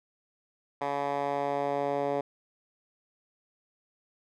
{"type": "tone with band-pass filter sweep", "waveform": "10% pulse", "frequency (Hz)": 141.8, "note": "C#3", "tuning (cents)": 40, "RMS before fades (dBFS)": -30, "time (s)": [0.81, 2.21], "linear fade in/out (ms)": 5, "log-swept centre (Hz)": [920, 550], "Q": 1.4, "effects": []}